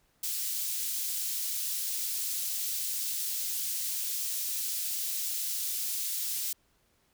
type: high-pass noise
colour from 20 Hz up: white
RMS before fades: -33 dBFS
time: 0.23-6.53 s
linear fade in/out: 5 ms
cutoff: 4200 Hz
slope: 12 dB/octave
effects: pink hiss -70 dBFS RMS until 7.13 s